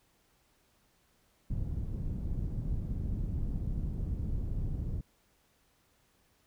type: low-pass noise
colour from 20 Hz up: pink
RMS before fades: -34 dBFS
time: 1.5-5.01 s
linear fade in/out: 5 ms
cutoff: 150 Hz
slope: 12 dB/octave
effects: pink hiss -70 dBFS RMS until 6.46 s